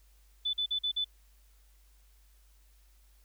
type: tone bursts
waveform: sine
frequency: 3495 Hz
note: A7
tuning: 12 cents flat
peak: -28 dBFS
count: 5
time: 0.45-1.046 s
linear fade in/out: 10 ms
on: 84 ms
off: 44 ms
effects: added 50 Hz sine -59 dBFS peak until 3.24 s + white hiss -69 dBFS RMS until 3.24 s